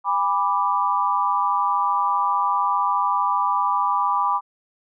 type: chord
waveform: sine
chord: G# diminished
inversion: none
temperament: equal with one note detuned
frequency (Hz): 812.6 / 987.8 / 1174.7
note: G#5 / B5 / D6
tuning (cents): -38 / 0 / 0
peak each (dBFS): -25 / -21 / -22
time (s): 0.04-4.41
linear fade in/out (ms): 50
effects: none